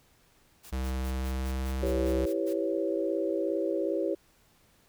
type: noise bursts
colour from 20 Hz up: white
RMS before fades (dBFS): -49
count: 10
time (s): 0.63-2.54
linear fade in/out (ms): 20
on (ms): 83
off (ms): 120
type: tone with pitch glide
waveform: square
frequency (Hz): 65 to 65.53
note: C2 to C2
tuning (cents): -11 to +3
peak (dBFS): -30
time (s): 0.72-2.26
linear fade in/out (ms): 10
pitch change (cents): +14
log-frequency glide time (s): 1.04-1.79
type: chord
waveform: sine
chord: C# half-diminished seventh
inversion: first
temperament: equal with one note detuned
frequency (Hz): 329.6 / 392 / 497.3 / 554.4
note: E4 / G4 / B4 / C#5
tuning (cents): 0 / 0 / +12 / 0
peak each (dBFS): -31 / -32 / -35 / -32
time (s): 1.82-4.15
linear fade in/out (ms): 10
effects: pink hiss -64 dBFS RMS until 4.88 s